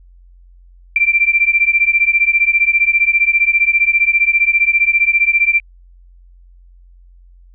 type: beating tone pair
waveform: sine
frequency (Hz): 2349 / 2364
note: D7 / D7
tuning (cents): 0 / +11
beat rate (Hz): 15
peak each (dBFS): -13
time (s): 0.96-5.6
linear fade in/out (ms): 2
effects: added 44 Hz sine -41 dBFS peak until 7.54 s